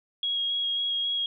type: tone with vibrato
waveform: sine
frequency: 3294 Hz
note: G#7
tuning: 15 cents flat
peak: -25 dBFS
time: 0.23-1.26 s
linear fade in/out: 2 ms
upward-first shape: square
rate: 3.7 Hz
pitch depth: 10 cents each way
effects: none